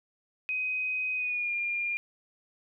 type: tone with pitch glide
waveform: sine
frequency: 2513 to 2406 Hz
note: D#7 to D7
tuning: +17 to +41 cents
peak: -28 dBFS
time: 0.49-1.97 s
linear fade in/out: 0 ms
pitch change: -76 cents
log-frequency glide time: 1.15-1.53 s
effects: none